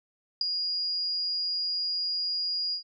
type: tone with ADSR envelope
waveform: sine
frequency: 4862 Hz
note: D#8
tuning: 41 cents flat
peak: -19 dBFS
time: 0.41-2.83 s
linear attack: 3 ms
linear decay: 7 ms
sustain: -8 dB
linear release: 100 ms
effects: none